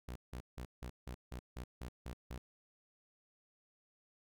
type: tone bursts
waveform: sawtooth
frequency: 61.74 Hz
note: B1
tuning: in tune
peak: -39 dBFS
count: 10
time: 0.08-2.38 s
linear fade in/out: 5 ms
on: 77 ms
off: 170 ms
effects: none